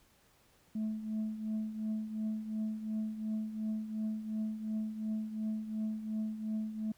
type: tone with tremolo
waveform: sine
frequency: 217.1 Hz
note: A3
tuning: 23 cents flat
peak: -29 dBFS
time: 0.75-6.92 s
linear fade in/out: 5 ms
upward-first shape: triangle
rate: 2.8 Hz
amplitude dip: 75%
effects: tanh soft clip ceiling -30 dBFS + pink hiss -67 dBFS RMS until 6.97 s